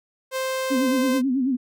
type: tone with pitch glide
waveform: sawtooth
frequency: 523.3 to 517.6 Hz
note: C5 to C5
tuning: 0 to -19 cents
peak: -20 dBFS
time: 0.31-1.22 s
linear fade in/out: 50 ms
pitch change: -19 cents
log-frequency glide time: 0.67-0.85 s
type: tone with vibrato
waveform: sine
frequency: 261.5 Hz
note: C4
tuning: 1 cent flat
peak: -19 dBFS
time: 0.7-1.57 s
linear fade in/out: 20 ms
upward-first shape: sine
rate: 9.2 Hz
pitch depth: 110 cents each way
effects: none